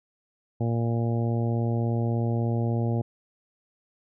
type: harmonic tone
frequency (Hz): 116.54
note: A#2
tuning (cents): 0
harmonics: 1 / 2 / 3 / 4 / 5 / 6 / 7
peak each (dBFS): -24 / -30 / -34 / -36 / -38 / -40 / -41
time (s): 0.6-3.02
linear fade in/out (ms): 10
effects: none